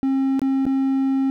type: tone with dropouts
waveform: triangle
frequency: 268.5 Hz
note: C4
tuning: 45 cents sharp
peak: -15 dBFS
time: 0.03-1.3 s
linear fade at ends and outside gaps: 0 ms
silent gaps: 0.394-0.417 / 0.654-0.665 s
effects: none